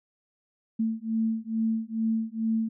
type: beating tone pair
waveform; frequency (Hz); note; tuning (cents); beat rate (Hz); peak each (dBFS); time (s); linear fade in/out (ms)
sine; 222.3 / 224.6; A3 / A3; +18 / +36; 2.3; -28; 0.79-2.69; 10
effects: none